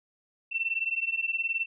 sine beating tone pair, 2683 / 2702 Hz, E7 / E7, +30 / +42 cents, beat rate 19 Hz, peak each -30 dBFS, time 0.51-1.66 s, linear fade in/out 20 ms, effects none

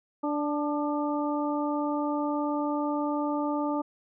harmonic tone with a mistuned harmonic, 293.6 Hz, D4, in tune, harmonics 1 / 2 / 3 / 4, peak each -28 / -33 / -33 / -36 dBFS, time 0.23-3.82 s, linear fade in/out 10 ms, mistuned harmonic 4, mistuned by +32 cents, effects none

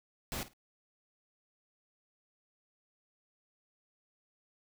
pink noise with echo, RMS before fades -38 dBFS, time 0.32-0.43 s, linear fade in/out 0 ms, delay 52 ms, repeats 2, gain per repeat -15 dB, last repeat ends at 0.534 s, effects none

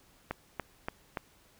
click train, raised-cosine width 0.5 ms, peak -18 dBFS, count 4, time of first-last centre 0.31-1.172 s, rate 3.48 Hz, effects pink hiss -63 dBFS RMS until 1.59 s

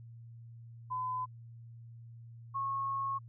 sine tone pair in turn, 1013 / 1092.7 Hz, B5 / C#6, +44 / -25 cents, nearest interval minor second, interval 131 cents, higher second, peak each -33 / -32 dBFS, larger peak second, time 0.9-1.26 / 2.54-3.19 s, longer second, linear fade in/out 20 ms, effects added 116 Hz sine -48 dBFS peak until 3.28 s

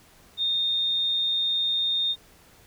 sine tone, 3661 Hz, A#7, 32 cents flat, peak -22 dBFS, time 0.37-2.16 s, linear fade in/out 50 ms, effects pink hiss -55 dBFS RMS until 2.66 s

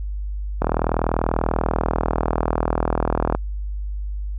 click train, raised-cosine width 1 ms, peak -5 dBFS, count 111, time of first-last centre 0.62-3.35 s, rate 40.3 Hz, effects added 50 Hz sine -24 dBFS peak until 4.38 s

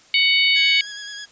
harmonic tone, 744 Hz, F#5, 9 cents sharp, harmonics 3 / 4 / 5 / 6, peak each -17 / -19 / -22 / -23 dBFS, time 0.14-0.81 s, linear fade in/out 2 ms
15% pulse tone with vibrato, 1661.2 Hz, G#6, in tune, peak -25 dBFS, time 0.55-1.26 s, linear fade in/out 20 ms, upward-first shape square, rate 9.5 Hz, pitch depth 17 cents each way
effects white hiss -51 dBFS RMS until 1.31 s + resampled to 16000 Hz

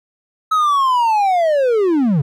triangle linear sweep, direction down, 1293 to 128.3 Hz, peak -10 dBFS, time 0.51-2.22 s, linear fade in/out 10 ms, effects none

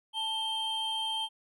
triangle tone pair together, 884 / 3157 Hz, A5 / G7, +8 / +12 cents, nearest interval octave + minor seventh, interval 2204 cents, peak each -34 / -30 dBFS, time 0.13-1.29 s, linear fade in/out 50 ms, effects none

